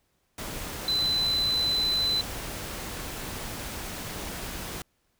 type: tone in noise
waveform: sine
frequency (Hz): 4021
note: B7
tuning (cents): +30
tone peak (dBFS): -23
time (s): 0.88-2.21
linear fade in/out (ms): 2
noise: pink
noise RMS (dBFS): -36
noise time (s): 0.38-4.82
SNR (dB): +10
effects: pink hiss -72 dBFS RMS until 5.19 s